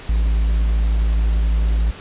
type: tone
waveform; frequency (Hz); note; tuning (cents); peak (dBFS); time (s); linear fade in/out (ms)
triangle; 54.6; A1; -13; -12; 0.09-1.91; 5
effects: pink hiss -37 dBFS RMS until 2 s + resampled to 8000 Hz